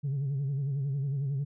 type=tone with vibrato; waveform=sine; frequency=138.59 Hz; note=C#3; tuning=in tune; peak=-26 dBFS; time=0.03-1.45 s; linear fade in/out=20 ms; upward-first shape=sine; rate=11 Hz; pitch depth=82 cents each way; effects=tanh soft clip ceiling -26 dBFS